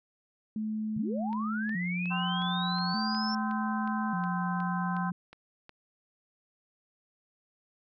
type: tone with vibrato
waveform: sine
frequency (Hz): 196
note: G3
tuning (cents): 0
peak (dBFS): -30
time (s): 0.56-5.12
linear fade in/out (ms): 2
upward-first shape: square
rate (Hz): 0.42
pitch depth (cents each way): 170
type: linear sweep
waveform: sine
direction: up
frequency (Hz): 110.9 to 5410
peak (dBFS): -34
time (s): 0.96-3.35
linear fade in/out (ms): 5
type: click train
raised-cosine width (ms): 0.3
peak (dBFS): -32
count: 13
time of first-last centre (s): 1.33-5.694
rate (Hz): 2.75
type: harmonic tone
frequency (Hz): 257.5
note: C4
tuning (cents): -28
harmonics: 3 / 4 / 5 / 6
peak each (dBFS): -37 / -35 / -42 / -39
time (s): 2.1-5.11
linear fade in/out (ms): 20
effects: none